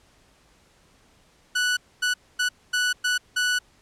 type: tone bursts at uneven times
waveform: sawtooth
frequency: 1480 Hz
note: F#6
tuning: in tune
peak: -17 dBFS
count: 6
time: 1.55-1.77 / 2.02-2.14 / 2.39-2.49 / 2.73-2.93 / 3.04-3.18 / 3.36-3.59 s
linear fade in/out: 10 ms
effects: pink hiss -59 dBFS RMS until 3.81 s + low-pass 9000 Hz 12 dB/octave